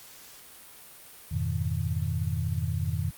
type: chord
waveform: sine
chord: F half-diminished seventh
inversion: none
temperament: equal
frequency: 87.31 / 103.83 / 123.47 / 155.56 Hz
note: F2 / Ab2 / Cb3 / Eb3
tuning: 0 / 0 / 0 / 0 cents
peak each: -30 / -33 / -33 / -32 dBFS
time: 1.31-3.11 s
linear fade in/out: 10 ms
effects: white hiss -49 dBFS RMS until 3.17 s + Opus 48 kbps